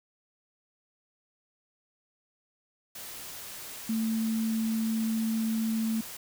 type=tone in noise; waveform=sine; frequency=223.1 Hz; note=A3; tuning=24 cents sharp; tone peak=-26 dBFS; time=3.89-6.01 s; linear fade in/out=5 ms; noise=white; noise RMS=-42 dBFS; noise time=2.95-6.17 s; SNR=+13 dB; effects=none